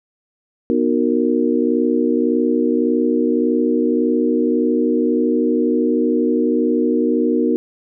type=chord; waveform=sine; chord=B major seventh; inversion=none; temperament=just; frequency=246.9 / 308.7 / 370.4 / 463 Hz; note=B3 / D#4 / F#4 / A#4; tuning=0 / -14 / +2 / -12 cents; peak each=-18 / -19 / -21 / -20 dBFS; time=0.7-7.56 s; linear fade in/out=0 ms; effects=none